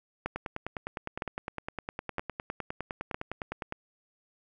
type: two click trains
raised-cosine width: 0.5 ms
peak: -19 / -16 dBFS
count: 34 / 4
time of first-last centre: 0.36-3.724 / 0.26-3.145 s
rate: 9.81 / 1.04 Hz
effects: none